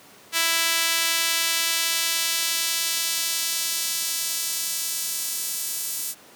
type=tone with high-pass filter sweep; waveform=sawtooth; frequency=330.7 Hz; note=E4; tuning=6 cents sharp; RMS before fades=-25 dBFS; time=0.32-6.15 s; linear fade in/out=50 ms; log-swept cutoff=2100 to 8400 Hz; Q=0.75; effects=pink hiss -49 dBFS RMS until 6.35 s + high-pass 200 Hz 12 dB/octave